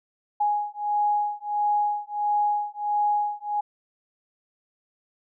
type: beating tone pair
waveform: sine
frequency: 830 / 831.5 Hz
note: G#5 / G#5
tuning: -1 / +2 cents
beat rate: 1.5 Hz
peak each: -25 dBFS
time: 0.4-3.61 s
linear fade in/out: 10 ms
effects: none